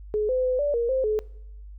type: tone with pitch steps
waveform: sine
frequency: 424 / 511 / 508 / 580 / 470 / 524 / 428.2 Hz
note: G#4 / C5 / B4 / D5 / A#4 / C5 / A4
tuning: +36 / -41 / +49 / -22 / +14 / +2 / -47 cents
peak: -21 dBFS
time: 0.14-1.19 s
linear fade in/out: 0 ms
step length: 150 ms
effects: noise-tail reverb RT60 0.8 s tail -22 dB re dry + added 50 Hz sine -39 dBFS peak until 1.78 s